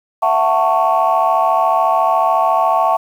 sine chord, F# minor seventh, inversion third, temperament just, 666 / 740 / 888 / 1110 Hz, E5 / F#5 / A5 / C#6, +18 / 0 / +16 / +2 cents, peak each -16 dBFS, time 0.22-2.97 s, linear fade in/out 10 ms, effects tanh soft clip ceiling -3 dBFS + 7-bit

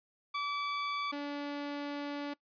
sawtooth tone pair in turn, 1152 / 288 Hz, D6 / D4, -34 / -34 cents, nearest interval 2 octaves, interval 2400 cents, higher first, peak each -29 / -32 dBFS, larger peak first, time 0.34-1.12 / 1.12-2.34 s, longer second, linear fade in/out 10 ms, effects noise-tail reverb RT60 0.1 s tail -21 dB re dry + resampled to 11025 Hz

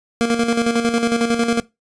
25% pulse tone with tremolo, 233.1 Hz, A#3, in tune, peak -10 dBFS, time 0.21-1.6 s, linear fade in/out 0 ms, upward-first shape square, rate 11 Hz, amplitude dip 55%, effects noise-tail reverb RT60 0.2 s tail -20 dB re dry + resampled to 22050 Hz

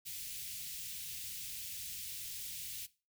white band-stop noise, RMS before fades -44 dBFS, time 0.05-2.87 s, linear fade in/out 20 ms, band 160 to 2400 Hz, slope 24 dB/octave, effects noise-tail reverb RT60 0.3 s tail -18 dB re dry

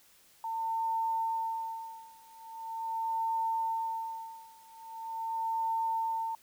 sine tone with tremolo, 902 Hz, A5, 43 cents sharp, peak -28 dBFS, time 0.44-6.35 s, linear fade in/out 2 ms, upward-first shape sine, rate 0.42 Hz, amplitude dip 95%, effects white hiss -62 dBFS RMS until 6.42 s

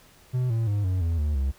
triangle tone with pitch steps, 126.2 / 113.74 / 102.51 / 92.38 / 83.26 / 75.04 / 67.63 Hz, B2 / A#2 / G#2 / F#2 / E2 / D2 / C#2, +38 / -42 / -22 / -2 / +18 / +38 / -42 cents, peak -20 dBFS, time 0.33-1.52 s, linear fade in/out 20 ms, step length 170 ms, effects pink hiss -55 dBFS RMS until 1.58 s

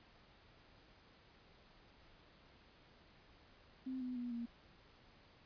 sine tone with pitch steps, 260 / 251.4 / 243.1 / 235.1 Hz, C4 / B3 / B3 / A#3, -11 / +31 / -27 / +15 cents, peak -40 dBFS, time 3.86-4.46 s, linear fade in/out 10 ms, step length 150 ms, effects pink hiss -65 dBFS RMS until 5.45 s + resampled to 11025 Hz

